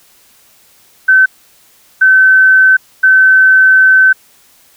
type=tone bursts at uneven times; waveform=sine; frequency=1530 Hz; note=G6; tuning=42 cents flat; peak=-3 dBFS; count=3; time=1.08-1.26 / 2.01-2.77 / 3.03-4.13 s; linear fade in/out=10 ms; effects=white hiss -47 dBFS RMS until 4.76 s